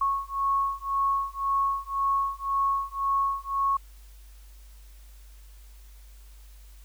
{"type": "beating tone pair", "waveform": "sine", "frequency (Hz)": [1100, 1101.9], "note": ["C#6", "C#6"], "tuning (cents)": [-14, -11], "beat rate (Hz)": 1.9, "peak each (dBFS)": -27, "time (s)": [0.01, 3.77], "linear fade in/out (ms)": 5, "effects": ["added 50 Hz sine -46 dBFS peak until 6.84 s", "white hiss -59 dBFS RMS until 6.84 s"]}